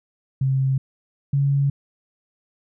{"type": "tone pair in turn", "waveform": "sine", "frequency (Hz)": [133.6, 139.89], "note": ["C3", "C#3"], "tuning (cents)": [36, 16], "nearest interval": "minor second", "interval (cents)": 80, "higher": "second", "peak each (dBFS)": [-17, -16], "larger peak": "second", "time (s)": [[0.41, 0.78], [1.33, 1.7]], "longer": "neither", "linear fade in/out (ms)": 5, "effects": []}